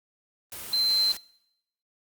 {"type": "tone in noise", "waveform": "sine", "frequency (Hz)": 4100, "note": "C8", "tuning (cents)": -36, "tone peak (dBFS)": -21, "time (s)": [0.73, 1.12], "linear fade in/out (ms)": 2, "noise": "white", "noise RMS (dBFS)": -38, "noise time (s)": [0.52, 1.17], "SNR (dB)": 14, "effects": ["noise-tail reverb RT60 0.8 s tail -22 dB re dry", "Opus 32 kbps"]}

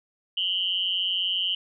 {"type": "tone with amplitude modulation", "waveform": "sine", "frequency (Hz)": 3018, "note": "F#7", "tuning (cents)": 34, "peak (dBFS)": -19, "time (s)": [0.37, 1.55], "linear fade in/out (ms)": 5, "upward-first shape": "sine", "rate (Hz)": 184, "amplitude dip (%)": 100, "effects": []}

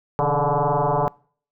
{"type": "tone with frequency modulation", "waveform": "sine", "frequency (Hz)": 134.4, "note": "C3", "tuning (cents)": 47, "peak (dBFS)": -17, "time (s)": [0.19, 1.08], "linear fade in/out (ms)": 0, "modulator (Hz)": 145, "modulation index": 6.7, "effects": ["noise-tail reverb RT60 0.5 s tail -26 dB re dry"]}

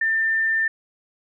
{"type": "tone", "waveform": "sine", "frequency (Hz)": 1792, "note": "A6", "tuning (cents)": 31, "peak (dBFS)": -18, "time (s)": [0.01, 0.68], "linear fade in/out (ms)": 5, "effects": []}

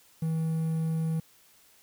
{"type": "tone with quantisation", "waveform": "triangle", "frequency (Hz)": 161.2, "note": "E3", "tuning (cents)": -38, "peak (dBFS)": -24, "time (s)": [0.22, 1.2], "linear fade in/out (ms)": 5, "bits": 9, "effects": ["white hiss -60 dBFS RMS until 1.82 s"]}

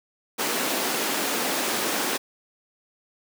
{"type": "high-pass noise", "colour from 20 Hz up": "pink", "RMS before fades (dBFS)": -26, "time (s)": [0.38, 2.18], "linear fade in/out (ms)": 20, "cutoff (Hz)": 240, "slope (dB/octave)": 24, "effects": []}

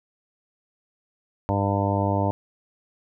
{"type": "harmonic tone", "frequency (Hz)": 99.7, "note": "G2", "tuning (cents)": 30, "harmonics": [1, 2, 3, 4, 5, 6, 7, 8, 9, 10], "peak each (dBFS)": [-24, -29, -29, -35, -32, -29, -31, -38, -28, -38], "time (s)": [1.49, 2.31], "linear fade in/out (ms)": 0, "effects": []}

